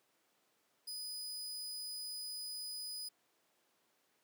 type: tone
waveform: sawtooth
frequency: 4978 Hz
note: D#8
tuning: in tune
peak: -39 dBFS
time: 0.87-3.09 s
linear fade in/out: 10 ms
effects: pink hiss -75 dBFS RMS until 4.23 s + high-pass 300 Hz 12 dB/octave